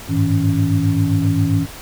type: tone cluster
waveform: sine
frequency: 99.8 / 107.3 / 160.3 / 278.4 Hz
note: G2 / A2 / E3 / C#4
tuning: +32 / -43 / -48 / +8 cents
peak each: -19 dBFS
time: 0.08-1.67 s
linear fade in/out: 50 ms
effects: pink hiss -35 dBFS RMS until 1.81 s